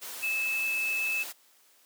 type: tone in noise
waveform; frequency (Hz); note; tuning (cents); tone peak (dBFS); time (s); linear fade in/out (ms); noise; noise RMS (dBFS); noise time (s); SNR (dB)
sine; 2612; E7; -17; -27; 0.22-1.24; 20; white; -40; 0.01-1.33; +10
effects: white hiss -62 dBFS RMS until 1.85 s + high-pass 300 Hz 12 dB/octave